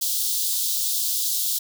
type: high-pass noise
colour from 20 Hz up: white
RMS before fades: -24 dBFS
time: 0.01-1.59 s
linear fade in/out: 10 ms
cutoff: 3400 Hz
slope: 48 dB/octave
effects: none